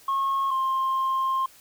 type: tone pair in turn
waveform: sine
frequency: 1087 / 1058.5 Hz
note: C#6 / C6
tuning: -34 / +20 cents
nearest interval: unison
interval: 46 cents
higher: first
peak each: -20 dBFS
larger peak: neither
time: 0.08-0.51 / 0.51-1.46 s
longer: second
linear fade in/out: 5 ms
effects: tanh soft clip ceiling -20 dBFS + white hiss -53 dBFS RMS until 1.6 s